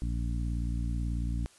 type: harmonic tone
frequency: 58.27 Hz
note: A#1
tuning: in tune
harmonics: 1 / 2 / 3 / 4 / 5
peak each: -30 / -36 / -40 / -42 / -44 dBFS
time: 0.02-1.46 s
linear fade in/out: 0 ms
effects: white hiss -59 dBFS RMS until 1.58 s + resampled to 24000 Hz